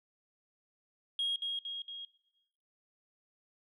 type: tone with echo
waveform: sine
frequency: 3271 Hz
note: G#7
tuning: 27 cents flat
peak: -29 dBFS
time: 1.19-1.36 s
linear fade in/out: 2 ms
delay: 230 ms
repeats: 3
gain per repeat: -4 dB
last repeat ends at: 2.05 s
effects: noise-tail reverb RT60 1.0 s tail -20 dB re dry + tanh soft clip ceiling -27 dBFS